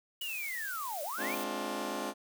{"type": "linear two-way sweep", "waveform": "sine", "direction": "down then up", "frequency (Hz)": [2960, 551, 2475], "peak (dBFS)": -36, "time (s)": [0.21, 1.35], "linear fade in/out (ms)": 5, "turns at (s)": 1.03}
{"type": "noise", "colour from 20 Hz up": "blue", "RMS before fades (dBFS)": -43, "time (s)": [0.21, 1.44], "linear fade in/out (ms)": 5}
{"type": "chord", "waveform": "15% pulse", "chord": "D half-diminished seventh", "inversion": "second", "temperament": "just", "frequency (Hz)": [211.4, 264.3, 293.7, 352.4], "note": ["Ab3", "C4", "D4", "F4"], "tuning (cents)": [31, 18, 0, 16], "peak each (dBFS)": -34, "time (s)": [1.17, 2.14], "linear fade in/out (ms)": 50}
{"effects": []}